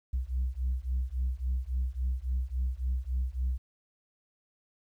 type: beating tone pair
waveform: sine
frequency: 61.74 / 65.34 Hz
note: B1 / C2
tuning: 0 / -2 cents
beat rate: 3.6 Hz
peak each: -30 dBFS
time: 0.13-3.58 s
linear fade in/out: 10 ms
effects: tanh soft clip ceiling -24 dBFS + 11-bit